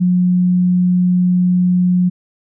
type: tone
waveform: sine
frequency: 180.1 Hz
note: F#3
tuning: 46 cents flat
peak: -10 dBFS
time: 0-2.1 s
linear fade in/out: 20 ms
effects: none